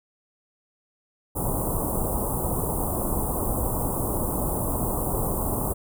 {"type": "band-stop noise", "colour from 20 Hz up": "pink", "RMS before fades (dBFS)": -26, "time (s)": [1.35, 5.74], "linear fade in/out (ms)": 20, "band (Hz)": [1100, 8800], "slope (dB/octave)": 48, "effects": []}